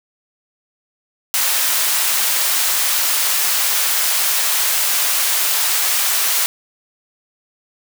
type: high-pass noise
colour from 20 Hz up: white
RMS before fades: -17 dBFS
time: 1.34-6.46 s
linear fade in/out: 0 ms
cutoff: 770 Hz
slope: 12 dB/octave
effects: none